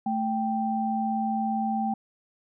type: tone pair together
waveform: sine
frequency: 220.6 / 784 Hz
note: A3 / G5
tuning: +5 / 0 cents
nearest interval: octave + minor seventh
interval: 2195 cents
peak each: -27 dBFS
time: 0.06-1.94 s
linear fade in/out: 5 ms
effects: none